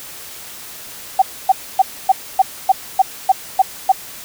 sine tone bursts, 765 Hz, G5, 42 cents flat, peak -6 dBFS, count 10, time 1.19-3.92 s, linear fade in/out 5 ms, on 30 ms, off 270 ms, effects white hiss -34 dBFS RMS until 4.24 s

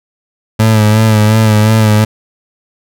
30% pulse tone with vibrato, 108.5 Hz, A2, 24 cents flat, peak -3 dBFS, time 0.59-2.05 s, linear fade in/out 10 ms, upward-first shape sine, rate 2.8 Hz, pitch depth 41 cents each way, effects none

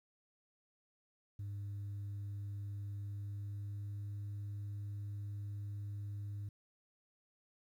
sine tone with pitch glide, 101.1 to 102.04 Hz, G#2 to G#2, -46 to -30 cents, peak -38 dBFS, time 1.39-6.49 s, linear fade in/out 5 ms, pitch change +16 cents, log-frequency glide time 2.94-4.1 s, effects tanh soft clip ceiling -39 dBFS + 12-bit

